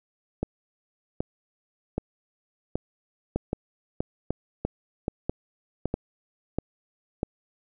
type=two click trains; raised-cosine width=2 ms; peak=-13 / -12 dBFS; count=8 / 7; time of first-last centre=0.43-5.856 / 3.36-7.231 s; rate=1.29 / 1.55 Hz; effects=none